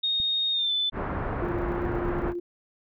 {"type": "tone with pitch glide", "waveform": "sine", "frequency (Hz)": [3711, 3511], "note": ["A#7", "A7"], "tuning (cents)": [-9, -4], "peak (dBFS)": -23, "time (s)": [0.03, 0.9], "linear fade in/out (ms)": 10, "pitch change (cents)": -95, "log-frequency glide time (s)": [0.52, 0.72]}
{"type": "click", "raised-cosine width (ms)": 5, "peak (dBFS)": -28, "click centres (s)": 0.201}
{"type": "low-pass noise", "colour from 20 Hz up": "pink", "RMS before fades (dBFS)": -30, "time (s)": [0.92, 2.34], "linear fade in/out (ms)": 50, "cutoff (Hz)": 1600, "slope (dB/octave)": 24}
{"type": "tone with tremolo", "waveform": "sine", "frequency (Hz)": 349.2, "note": "F4", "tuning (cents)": 0, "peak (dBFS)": -28, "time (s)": [1.42, 2.4], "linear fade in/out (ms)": 5, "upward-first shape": "square", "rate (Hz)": 15, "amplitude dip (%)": 30}
{"effects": []}